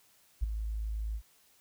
sine tone with ADSR envelope, 53.9 Hz, A1, 35 cents flat, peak -23 dBFS, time 0.41-1.22 s, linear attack 24 ms, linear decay 10 ms, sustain -9 dB, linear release 68 ms, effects white hiss -65 dBFS RMS until 1.6 s

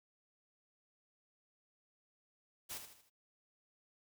white noise with echo, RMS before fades -44 dBFS, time 2.69-2.79 s, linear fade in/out 20 ms, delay 78 ms, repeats 4, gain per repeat -7 dB, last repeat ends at 3.102 s, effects none

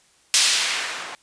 violet noise with low-pass filter sweep, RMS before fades -22 dBFS, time 0.34-1.15 s, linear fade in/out 0 ms, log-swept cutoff 5300 to 940 Hz, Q 0.88, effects white hiss -58 dBFS RMS until 1.22 s + resampled to 22050 Hz

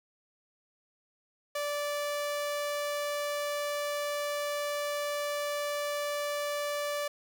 sawtooth tone, 583 Hz, D5, 13 cents flat, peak -27 dBFS, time 1.55-7.08 s, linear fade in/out 5 ms, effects none

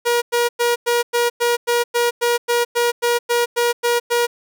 sawtooth tone bursts, 477.3 Hz, A#4, 41 cents sharp, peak -11 dBFS, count 16, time 0.05-4.27 s, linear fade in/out 20 ms, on 170 ms, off 100 ms, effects none

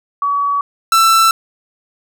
sine / 45% pulse tone pair in turn, 1135 / 1333.4 Hz, C#6 / E6, +41 / +19 cents, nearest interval minor third, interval 278 cents, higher second, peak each -13 / -8 dBFS, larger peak second, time 0.22-0.61 / 0.92-1.31 s, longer neither, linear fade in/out 2 ms, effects none

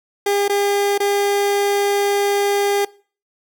30% pulse tone with dropouts, 403.8 Hz, G#4, 49 cents flat, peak -13 dBFS, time 0.26-2.85 s, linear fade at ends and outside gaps 5 ms, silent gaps 0.481-0.495 / 0.979-1.001 s, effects noise-tail reverb RT60 0.4 s tail -21 dB re dry

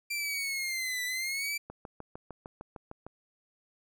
sawtooth linear two-way sweep, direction down then up, 2363 to 1971 to 2340 Hz, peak -28 dBFS, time 0.1-1.58 s, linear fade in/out 10 ms, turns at 1.04 s
click train, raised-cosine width 1 ms, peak -28 dBFS, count 10, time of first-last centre 1.7-3.066 s, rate 6.59 Hz
effects none

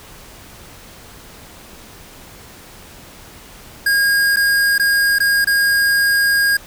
square tone with dropouts, 1627 Hz, G#6, 36 cents flat, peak -13 dBFS, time 3.86-6.57 s, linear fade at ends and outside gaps 5 ms, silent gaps 4.361-4.368 / 4.781-4.796 / 5.186-5.202 / 5.446-5.471 s, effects pink hiss -40 dBFS RMS until 6.66 s

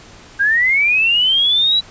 sine linear sweep, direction up, 1576 to 3951 Hz, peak -11 dBFS, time 0.39-1.81 s, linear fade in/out 20 ms, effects pink hiss -41 dBFS RMS until 1.9 s + resampled to 16000 Hz

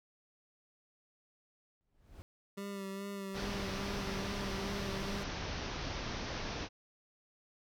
brown noise with exponential growth, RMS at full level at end -46 dBFS, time 1.81-2.22 s, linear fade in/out 0 ms, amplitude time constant 88 ms
25% pulse tone with vibrato, 197.2 Hz, G3, 11 cents sharp, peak -36 dBFS, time 2.57-5.24 s, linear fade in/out 10 ms, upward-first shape sine, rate 2.4 Hz, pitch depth 29 cents each way
pink low-pass noise, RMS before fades -40 dBFS, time 3.33-6.69 s, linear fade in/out 50 ms, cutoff 6100 Hz, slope 96 dB/octave
effects none

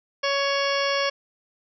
harmonic tone with a mistuned harmonic, 558 Hz, C#5, 11 cents sharp, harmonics 1 / 2 / 3 / 4 / 5 / 6 / 8 / 9 / 10, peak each -25 / -28 / -30 / -31 / -32 / -33 / -34 / -35 / -35 dBFS, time 0.23-1.1 s, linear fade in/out 10 ms, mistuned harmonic 9, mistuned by +47 cents, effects none

